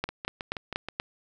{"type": "two click trains", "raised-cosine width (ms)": 0.3, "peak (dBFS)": [-12, -18], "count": [5, 6], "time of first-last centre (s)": [[0.04, 0.999], [0.09, 0.886]], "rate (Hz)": [4.17, 6.28], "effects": []}